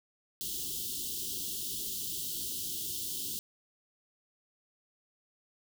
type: band-stop noise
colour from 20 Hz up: white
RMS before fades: -37 dBFS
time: 0.41-3.39 s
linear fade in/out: 0 ms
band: 420 to 2900 Hz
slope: 96 dB/octave
effects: none